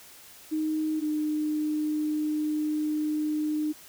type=tone pair in turn; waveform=sine; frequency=311.1 / 304.2 Hz; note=D#4 / D#4; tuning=0 / -39 cents; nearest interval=unison; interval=39 cents; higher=first; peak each=-25 dBFS; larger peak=neither; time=0.51-1.01 / 1.01-3.73 s; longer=second; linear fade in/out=20 ms; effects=white hiss -50 dBFS RMS until 3.88 s